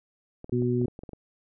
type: clicks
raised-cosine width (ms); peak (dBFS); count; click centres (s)
2; -27; 10; 0.444 / 0.495 / 0.622 / 0.815 / 0.848 / 0.882 / 0.991 / 1.035 / 1.092 / 1.133
type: harmonic tone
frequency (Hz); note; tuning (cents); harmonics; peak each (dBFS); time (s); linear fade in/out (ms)
122.6; B2; -12; 1 / 2 / 3; -27 / -27 / -27; 0.52-0.86; 5
effects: none